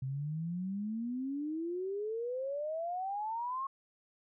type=exponential sweep; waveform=sine; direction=up; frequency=129.1 to 1100 Hz; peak=-34 dBFS; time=0.02-3.67 s; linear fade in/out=5 ms; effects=none